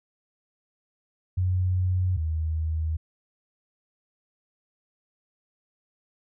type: tone pair in turn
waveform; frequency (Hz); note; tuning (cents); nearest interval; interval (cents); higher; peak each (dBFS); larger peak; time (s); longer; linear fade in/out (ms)
sine; 91.6 / 79.37; F#2 / D#2; -17 / +35; major second; 248; first; -21 / -24; first; 1.37-2.17 / 2.17-2.97; neither; 10
effects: none